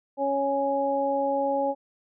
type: harmonic tone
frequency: 277.2 Hz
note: C#4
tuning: in tune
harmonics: 1 / 2 / 3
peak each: -31 / -25 / -27 dBFS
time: 0.17-1.75 s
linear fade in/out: 50 ms
effects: none